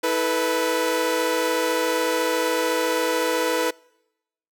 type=chord; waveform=sawtooth; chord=E suspended fourth; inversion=none; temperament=equal with one note detuned; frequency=324 / 440 / 493.9 Hz; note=E4 / A4 / B4; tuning=-30 / 0 / 0 cents; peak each=-23 / -24 / -18 dBFS; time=0.03-3.71 s; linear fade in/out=10 ms; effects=noise-tail reverb RT60 0.9 s tail -26 dB re dry